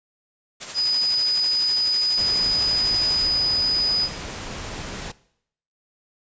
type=noise with tremolo; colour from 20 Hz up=white; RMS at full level=-31 dBFS; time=0.6-3.28 s; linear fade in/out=20 ms; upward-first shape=sine; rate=12 Hz; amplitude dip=50%
type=tone; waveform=sine; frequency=4978 Hz; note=D#8; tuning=in tune; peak=-18 dBFS; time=0.74-4.09 s; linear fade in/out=50 ms
type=noise; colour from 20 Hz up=pink; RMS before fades=-33 dBFS; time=2.17-5.12 s; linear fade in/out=10 ms
effects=noise-tail reverb RT60 0.7 s tail -20 dB re dry + resampled to 16000 Hz